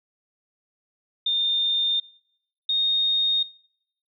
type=tone pair in turn; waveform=sine; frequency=3624 / 3700 Hz; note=A#7 / A#7; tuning=-50 / -14 cents; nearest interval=unison; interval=36 cents; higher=second; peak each=-20 dBFS; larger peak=neither; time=1.26-2 / 2.69-3.43 s; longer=neither; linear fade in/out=5 ms; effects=noise-tail reverb RT60 0.7 s tail -22 dB re dry